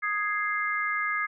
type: chord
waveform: sine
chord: Ab major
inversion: second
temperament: equal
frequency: 1244.5 / 1661.2 / 2093 Hz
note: Eb6 / Ab6 / C7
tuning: 0 / 0 / 0 cents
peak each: -30 dBFS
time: 0.02-1.27 s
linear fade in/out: 20 ms
effects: none